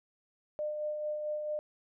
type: tone with tremolo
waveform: sine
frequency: 603 Hz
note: D5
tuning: 46 cents sharp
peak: -31 dBFS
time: 0.59-1.59 s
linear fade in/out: 0 ms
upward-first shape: sine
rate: 4.5 Hz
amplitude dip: 35%
effects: none